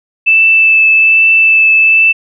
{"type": "tone with vibrato", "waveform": "sine", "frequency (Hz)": 2637, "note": "E7", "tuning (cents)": 0, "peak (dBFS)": -4, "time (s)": [0.26, 2.13], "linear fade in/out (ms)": 20, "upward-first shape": "triangle", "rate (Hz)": 1.2, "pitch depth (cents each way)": 12, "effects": []}